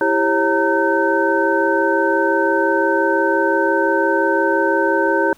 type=tone cluster; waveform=sine; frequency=331 / 396.8 / 544 / 919 / 1532 Hz; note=E4 / G4 / C#5 / A#5 / G6; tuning=+7 / +21 / -33 / -25 / -40 cents; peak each=-20 dBFS; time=0.01-5.33 s; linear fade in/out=2 ms; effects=pink hiss -51 dBFS RMS until 5.37 s